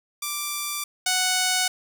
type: tone pair in turn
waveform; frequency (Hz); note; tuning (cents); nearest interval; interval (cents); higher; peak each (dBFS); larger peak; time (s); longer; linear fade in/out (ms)
5% pulse; 1174.7 / 740; D6 / F#5; 0 / 0; minor sixth; 800; first; -15 / -9; second; 0.22-0.84 / 1.06-1.68; neither; 5
effects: none